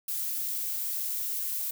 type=noise; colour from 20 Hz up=violet; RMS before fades=-32 dBFS; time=0.08-1.71 s; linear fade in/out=5 ms; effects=none